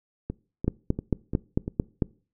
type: two click trains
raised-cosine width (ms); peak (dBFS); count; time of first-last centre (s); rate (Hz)
3; -17 / -9; 5 / 7; 0.3-1.679 / 0.68-2.022; 2.9 / 4.47
effects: noise-tail reverb RT60 0.4 s tail -23 dB re dry